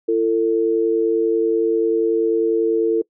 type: tone pair together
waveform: sine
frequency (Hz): 337.8 / 448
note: E4 / A4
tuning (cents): +42 / +31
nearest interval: perfect fourth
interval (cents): 489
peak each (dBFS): -19 / -16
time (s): 0.08-3.02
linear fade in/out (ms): 10
effects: noise-tail reverb RT60 0.1 s tail -23 dB re dry